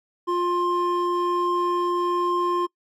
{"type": "tone pair together", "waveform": "triangle", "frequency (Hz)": [352.1, 1055.1], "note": ["F4", "C6"], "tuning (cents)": [14, 14], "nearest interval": "octave + perfect fifth", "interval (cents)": 1900, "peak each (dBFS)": -21, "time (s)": [0.27, 2.67], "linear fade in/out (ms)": 20, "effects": ["noise-tail reverb RT60 0.1 s tail -24 dB re dry", "tanh soft clip ceiling -11 dBFS"]}